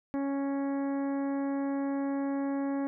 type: harmonic tone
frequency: 277.2 Hz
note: C#4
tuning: in tune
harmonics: 1 / 2 / 3 / 4 / 5 / 6 / 7 / 8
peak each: -29 / -38 / -42 / -47 / -54 / -51 / -55 / -59 dBFS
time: 0.14-2.87 s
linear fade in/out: 0 ms
effects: none